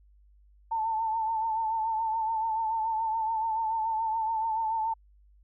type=tone with vibrato; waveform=sine; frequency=890 Hz; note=A5; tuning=20 cents sharp; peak=-26 dBFS; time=0.71-4.94 s; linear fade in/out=10 ms; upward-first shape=triangle; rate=7 Hz; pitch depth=56 cents each way; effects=added 50 Hz sine -56 dBFS peak until 5.43 s